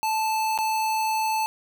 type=tone with dropouts; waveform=square; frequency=876 Hz; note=A5; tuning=8 cents flat; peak=-23 dBFS; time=0.03-1.46 s; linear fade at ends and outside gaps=0 ms; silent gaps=0.577-0.587 s; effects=none